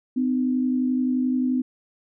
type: tone pair together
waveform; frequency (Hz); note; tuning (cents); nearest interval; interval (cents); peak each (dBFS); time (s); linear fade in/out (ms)
sine; 254 / 305.5; B3 / D#4; +49 / -32; minor third; 319; -20 / -29; 0.16-1.62; 10
effects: none